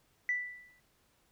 sine tone with exponential decay, 1975.5 Hz, B6, in tune, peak -26 dBFS, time 0.29-0.8 s, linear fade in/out 1 ms, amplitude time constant 110 ms, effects tanh soft clip ceiling -22 dBFS + pink hiss -71 dBFS RMS until 1.31 s

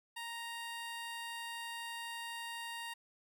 15% pulse tone, 932 Hz, A#5, 1 cent flat, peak -35 dBFS, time 0.16-2.94 s, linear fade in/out 10 ms, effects none

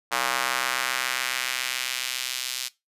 square tone with high-pass filter sweep, 63.6 Hz, C2, 48 cents flat, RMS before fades -28 dBFS, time 0.11-2.69 s, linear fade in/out 20 ms, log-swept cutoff 1000 to 3900 Hz, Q 1.1, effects noise-tail reverb RT60 0.2 s tail -19 dB re dry + resampled to 32000 Hz

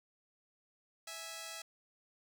5% pulse tone pair together, 656.4 / 830.6 Hz, E5 / G#5, -8 / 0 cents, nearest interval major third, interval 408 cents, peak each -34 / -37 dBFS, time 1.07-1.62 s, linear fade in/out 5 ms, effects none

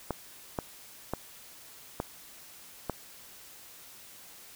clicks, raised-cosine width 1 ms, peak -16 dBFS, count 5, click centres 0.107 / 0.588 / 1.136 / 2.001 / 2.897 s, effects white hiss -51 dBFS RMS until 4.55 s

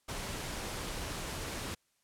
pink noise, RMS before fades -39 dBFS, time 0.08-1.75 s, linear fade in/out 10 ms, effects white hiss -75 dBFS RMS until 2.03 s + low-pass 11000 Hz 12 dB/octave

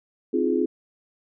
sine chord, F minor seventh, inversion second, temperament just, 261.9 / 314.3 / 349.2 / 419.1 Hz, C4 / Eb4 / F4 / Ab4, +2 / +18 / 0 / +16 cents, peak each -25 / -28 / -24 / -25 dBFS, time 0.33-0.66 s, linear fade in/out 10 ms, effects none

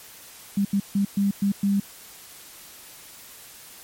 sine tone bursts at uneven times, 199.5 Hz, G3, 31 cents sharp, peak -18 dBFS, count 6, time 0.57-0.65 / 0.73-0.8 / 0.95-1.05 / 1.17-1.31 / 1.42-1.52 / 1.63-1.8 s, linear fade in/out 5 ms, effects white hiss -45 dBFS RMS until 3.83 s + MP3 64 kbps

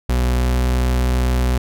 40% pulse tone with pitch glide, 61.74 to 62.35 Hz, B1 to B1, 0 to +17 cents, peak -14 dBFS, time 0.09-1.58 s, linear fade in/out 5 ms, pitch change +17 cents, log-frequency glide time 0.31-0.53 s, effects none

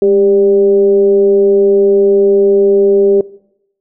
sine tone with frequency modulation, 397 Hz, G4, 22 cents sharp, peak -6 dBFS, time 0.02-3.21 s, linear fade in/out 2 ms, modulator 192 Hz, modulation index 0.43, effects noise-tail reverb RT60 0.8 s tail -21 dB re dry

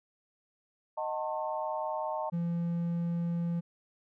sine chord, D# diminished seventh, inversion none, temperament just, 622.3 / 746.7 / 896 / 1075.3 Hz, D#5 / F#5 / A5 / C6, 0 / +16 / +31 / +47 cents, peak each -35 / -40 / -35 / -41 dBFS, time 0.97-2.3 s, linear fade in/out 10 ms
triangle tone, 170.6 Hz, F3, 40 cents flat, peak -27 dBFS, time 2.32-3.61 s, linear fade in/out 20 ms
effects none

